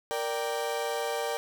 35% pulse chord, G minor, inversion first, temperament equal, 466.2 / 587.3 / 784 Hz, Bb4 / D5 / G5, 0 / 0 / 0 cents, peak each -31 / -32 / -33 dBFS, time 0.11-1.37 s, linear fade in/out 0 ms, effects none

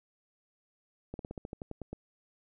slowing click train, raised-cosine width 2 ms, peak -26 dBFS, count 11, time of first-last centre 1.14-1.93 s, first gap 52 ms, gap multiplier 1.09, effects none

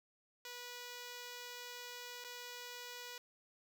5% pulse tone with dropouts, 488.4 Hz, B4, 19 cents flat, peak -35 dBFS, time 0.45-3.18 s, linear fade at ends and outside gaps 2 ms, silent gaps 2.241-2.246 s, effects none

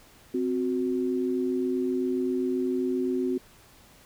sine tone pair together, 259.7 / 367.3 Hz, C4 / F#4, -13 / -13 cents, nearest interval tritone, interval 600 cents, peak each -27 dBFS, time 0.34-3.38 s, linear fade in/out 5 ms, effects pink hiss -55 dBFS RMS until 4.05 s

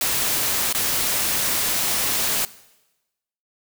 white noise with dropouts, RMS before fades -22 dBFS, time 0.01-2.45 s, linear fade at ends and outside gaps 1 ms, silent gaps 0.727-0.748 s, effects noise-tail reverb RT60 1.0 s tail -19 dB re dry

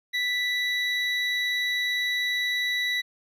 triangle tone pair together, 1975.5 / 3903 Hz, B6 / B7, 0 / -21 cents, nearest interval octave, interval 1179 cents, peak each -24 / -27 dBFS, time 0.13-3.02 s, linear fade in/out 20 ms, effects none

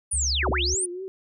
sine linear two-way sweep, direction down then up, 9820 to 41.95 to 9820 Hz, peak -23 dBFS, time 0.11-0.86 s, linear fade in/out 10 ms, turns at 0.5 s
sine tone, 69.9 Hz, C#2, 15 cents sharp, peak -26 dBFS, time 0.13-0.75 s, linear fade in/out 10 ms
sine tone with vibrato, 366.5 Hz, F#4, 16 cents flat, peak -31 dBFS, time 0.43-1.08 s, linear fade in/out 0 ms, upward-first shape triangle, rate 3.7 Hz, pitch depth 93 cents each way
effects none

